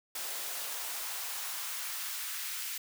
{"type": "noise with high-pass filter sweep", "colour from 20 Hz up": "white", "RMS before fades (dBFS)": -38, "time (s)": [0.15, 2.78], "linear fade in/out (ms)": 5, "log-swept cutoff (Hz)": [470, 1800], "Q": 1.1, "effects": []}